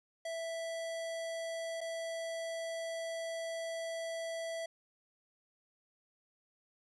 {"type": "tone with dropouts", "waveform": "square", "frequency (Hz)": 659.3, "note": "E5", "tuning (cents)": 0, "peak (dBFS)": -38, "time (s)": [0.25, 4.66], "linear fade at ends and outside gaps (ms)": 5, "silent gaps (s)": [1.807, 1.812], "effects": ["resampled to 24000 Hz"]}